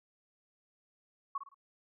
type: tone with echo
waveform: sine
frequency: 1108.7 Hz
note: C#6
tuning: in tune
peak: -32 dBFS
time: 1.35-1.38 s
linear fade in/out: 5 ms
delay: 55 ms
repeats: 3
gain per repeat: -9 dB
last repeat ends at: 1.545 s
effects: none